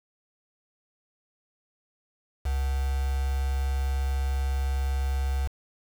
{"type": "tone with quantisation", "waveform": "sine", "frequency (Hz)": 67.6, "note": "C#2", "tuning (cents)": -43, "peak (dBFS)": -24, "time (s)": [2.45, 5.48], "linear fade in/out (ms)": 10, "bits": 6, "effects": []}